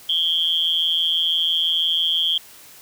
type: tone with amplitude modulation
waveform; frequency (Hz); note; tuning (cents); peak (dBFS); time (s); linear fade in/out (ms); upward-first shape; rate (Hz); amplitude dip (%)
sine; 3229; G#7; -49; -13; 0.09-2.38; 5; sine; 166; 95
effects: white hiss -45 dBFS RMS until 2.81 s

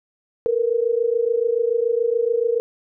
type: tone pair together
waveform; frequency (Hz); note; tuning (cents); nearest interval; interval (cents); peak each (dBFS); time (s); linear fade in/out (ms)
sine; 454.6 / 481.6; A#4 / B4; -43 / -44; minor second; 99; -20; 0.46-2.6; 0
effects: none

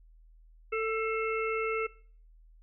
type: harmonic tone with a mistuned harmonic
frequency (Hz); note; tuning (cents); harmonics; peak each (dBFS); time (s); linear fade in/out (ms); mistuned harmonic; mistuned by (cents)
444; A4; +16; 1 / 3 / 5 / 6; -30 / -35 / -37 / -38; 0.72-1.87; 10; 5; -49
effects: noise-tail reverb RT60 0.5 s tail -22 dB re dry + added 40 Hz sine -54 dBFS peak until 2.62 s

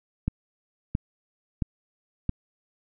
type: click train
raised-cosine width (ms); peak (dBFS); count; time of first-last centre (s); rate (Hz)
5; -12; 4; 0.28-2.293; 1.49
effects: none

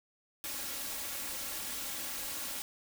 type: noise with comb filter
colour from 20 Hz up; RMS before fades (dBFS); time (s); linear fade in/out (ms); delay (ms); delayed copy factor
white; -39; 0.44-2.62; 0; 3.6; +0.55
effects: none

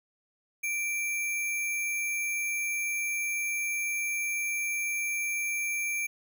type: tone with sample-and-hold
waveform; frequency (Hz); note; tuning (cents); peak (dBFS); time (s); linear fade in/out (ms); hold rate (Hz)
sine; 2346; D7; -2; -28; 0.63-6.07; 10; 8820
effects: none

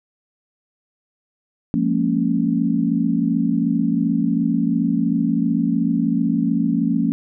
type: chord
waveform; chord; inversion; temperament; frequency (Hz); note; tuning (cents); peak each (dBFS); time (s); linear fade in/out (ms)
sine; Bb minor seventh; second; equal with one note detuned; 174.61 / 207.7 / 230.5 / 277.2; F3 / Ab3 / Bb3 / Db4; 0 / 0 / -19 / 0; -22 / -25 / -20 / -21; 1.74-7.12; 0
effects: none

